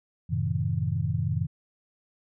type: chord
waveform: sine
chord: F# diminished seventh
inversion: none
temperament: just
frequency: 92.5 / 111 / 133.2 / 159.84 Hz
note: F#2 / A2 / C3 / Eb3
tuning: 0 / +16 / +31 / +47 cents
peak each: -30 dBFS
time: 0.29-1.47 s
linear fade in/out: 20 ms
effects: none